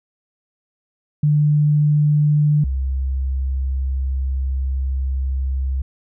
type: tone pair in turn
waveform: sine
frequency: 148.8 / 66.28 Hz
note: D3 / C2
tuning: +23 / +23 cents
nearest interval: octave + major second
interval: 1400 cents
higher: first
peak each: -12 / -18 dBFS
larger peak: first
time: 1.23-2.64 / 2.64-5.82 s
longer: second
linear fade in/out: 5 ms
effects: none